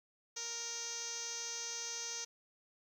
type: tone with low-pass filter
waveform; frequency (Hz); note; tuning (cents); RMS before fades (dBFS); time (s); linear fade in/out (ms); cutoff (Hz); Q
5% pulse; 466.2; A#4; 0; -42; 0.36-2.25; 10; 6200; 9.7
effects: 11-bit